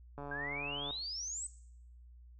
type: click train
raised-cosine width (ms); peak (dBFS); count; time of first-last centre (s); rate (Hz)
1; -31; 105; 0.18-0.907; 143
type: exponential sweep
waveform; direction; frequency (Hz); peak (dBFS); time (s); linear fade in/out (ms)
sine; up; 1568 to 8250; -38; 0.31-1.47; 5
effects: noise-tail reverb RT60 0.7 s tail -17 dB re dry + added 60 Hz sine -53 dBFS peak until 2.39 s